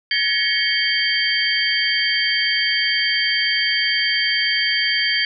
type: tone cluster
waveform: sine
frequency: 1702 / 1891 / 2216 / 3165 / 4619 Hz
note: G#6 / A#6 / C#7 / G7 / D8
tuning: +42 / +24 / -1 / +16 / -30 cents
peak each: -24 / -25 / -23 / -22 / -22 dBFS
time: 0.11-5.25 s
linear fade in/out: 2 ms
effects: none